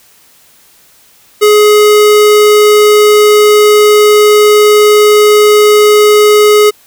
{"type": "tone", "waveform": "square", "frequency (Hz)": 420.2, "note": "G#4", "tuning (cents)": 20, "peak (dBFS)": -3, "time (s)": [1.41, 6.71], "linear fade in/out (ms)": 20, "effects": ["white hiss -44 dBFS RMS until 6.86 s"]}